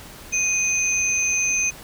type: tone pair together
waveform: sine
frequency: 2489 / 6209 Hz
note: D#7 / G8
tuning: 0 / -17 cents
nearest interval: octave + major third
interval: 1583 cents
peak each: -22 / -21 dBFS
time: 0.32-1.71 s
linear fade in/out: 20 ms
effects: pink hiss -41 dBFS RMS until 1.83 s